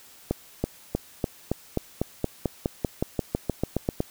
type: accelerating click train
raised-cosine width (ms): 2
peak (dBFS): -10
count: 19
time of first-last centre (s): 0.31-4.004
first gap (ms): 330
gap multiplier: 0.94
effects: white hiss -51 dBFS RMS until 4.1 s